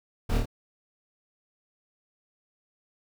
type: noise with echo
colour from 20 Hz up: brown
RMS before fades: -26 dBFS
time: 0.29-0.38 s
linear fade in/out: 10 ms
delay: 26 ms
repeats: 3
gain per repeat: -2 dB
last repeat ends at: 0.458 s
effects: none